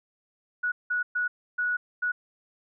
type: tone bursts at uneven times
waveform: sine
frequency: 1465 Hz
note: F#6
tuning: 18 cents flat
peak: -24 dBFS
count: 5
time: 0.63-0.72 / 0.9-1.03 / 1.15-1.28 / 1.58-1.77 / 2.02-2.12 s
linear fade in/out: 10 ms
effects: none